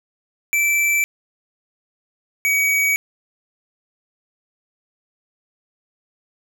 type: tone pair in turn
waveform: square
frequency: 2328 / 2264 Hz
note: D7 / C#7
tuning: -16 / +36 cents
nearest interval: unison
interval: 48 cents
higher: first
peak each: -16 dBFS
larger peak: neither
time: 0.53-1.04 / 2.45-2.96 s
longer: neither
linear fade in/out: 0 ms
effects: none